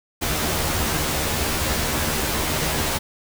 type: noise with comb filter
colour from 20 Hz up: pink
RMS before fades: -23 dBFS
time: 0.21-2.99 s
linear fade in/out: 20 ms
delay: 13 ms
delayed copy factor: +0.9
effects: none